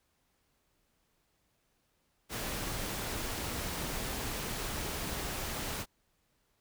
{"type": "noise", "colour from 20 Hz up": "pink", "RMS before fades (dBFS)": -37, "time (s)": [2.29, 5.86], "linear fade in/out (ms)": 50, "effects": ["pink hiss -75 dBFS RMS until 6.6 s"]}